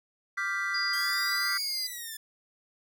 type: chord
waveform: triangle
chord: G dominant seventh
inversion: second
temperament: equal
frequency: 1174.7 / 1396.9 / 1568 / 1975.5 Hz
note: D6 / F6 / G6 / B6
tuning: 0 / 0 / 0 / 0 cents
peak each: -35 / -33 / -33 / -30 dBFS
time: 0.37-1.58 s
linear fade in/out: 10 ms
type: tone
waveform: sine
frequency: 4835 Hz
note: D8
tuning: 50 cents sharp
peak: -30 dBFS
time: 0.74-1.87 s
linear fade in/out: 5 ms
type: linear two-way sweep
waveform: 5% pulse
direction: up then down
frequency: 1585 to 2234 to 1738 Hz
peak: -27 dBFS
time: 0.93-2.17 s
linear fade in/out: 5 ms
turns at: 1.61 s
effects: none